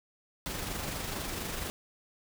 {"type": "noise with amplitude modulation", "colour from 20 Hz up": "pink", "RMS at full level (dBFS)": -35, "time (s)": [0.46, 1.7], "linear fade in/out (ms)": 0, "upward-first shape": "sine", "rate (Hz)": 24.3, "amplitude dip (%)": 35, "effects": []}